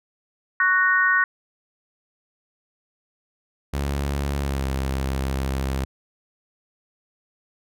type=harmonic tone; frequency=371.1 Hz; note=F#4; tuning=5 cents sharp; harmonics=3 / 4 / 5; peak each=-23 / -19 / -20 dBFS; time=0.6-1.24 s; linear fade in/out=2 ms
type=tone with pitch glide; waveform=sawtooth; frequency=70.2 to 66.88 Hz; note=C#2 to C2; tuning=+22 to +39 cents; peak=-19 dBFS; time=3.73-5.85 s; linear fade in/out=10 ms; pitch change=-83 cents; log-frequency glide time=4.39-4.67 s
effects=none